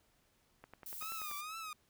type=click train; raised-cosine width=0.5 ms; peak=-36 dBFS; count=8; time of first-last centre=0.64-1.313 s; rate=10.4 Hz
type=noise; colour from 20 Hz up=violet; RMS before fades=-46 dBFS; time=0.86-1.41 s; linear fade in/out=2 ms
type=tone with vibrato; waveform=sawtooth; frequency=1244.5 Hz; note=D#6; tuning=in tune; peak=-39 dBFS; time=1.01-1.73 s; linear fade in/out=2 ms; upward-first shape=triangle; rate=2.2 Hz; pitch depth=130 cents each way
effects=pink hiss -73 dBFS RMS until 1.89 s